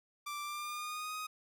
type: tone with pitch glide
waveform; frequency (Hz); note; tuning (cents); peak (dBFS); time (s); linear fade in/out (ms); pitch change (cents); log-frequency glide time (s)
sawtooth; 1174.7 to 1251.8; D6 to D#6; 0 to +10; -35; 0.26-1.27; 10; +110; 0.42-1.15
effects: none